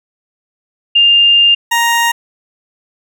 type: tone pair in turn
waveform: sine / 20% pulse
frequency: 2804 / 935.7 Hz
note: F7 / A#5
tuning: +6 / +6 cents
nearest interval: octave + perfect fifth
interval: 1900 cents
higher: first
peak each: -5 dBFS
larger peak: neither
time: 0.95-1.55 / 1.71-2.12 s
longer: first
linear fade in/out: 10 ms
effects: none